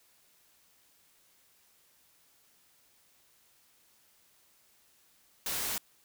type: noise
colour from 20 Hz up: white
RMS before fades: -34 dBFS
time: 5.46-5.78 s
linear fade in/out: 2 ms
effects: white hiss -66 dBFS RMS until 6.04 s